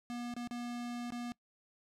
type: tone with dropouts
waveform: square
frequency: 240.6 Hz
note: B3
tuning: 45 cents flat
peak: -39 dBFS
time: 0.1-1.32 s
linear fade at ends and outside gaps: 0 ms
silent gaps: 0.339-0.365 / 0.474-0.51 / 1.104-1.122 s
effects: noise-tail reverb RT60 0.1 s tail -23 dB re dry + low-pass 9000 Hz 12 dB/octave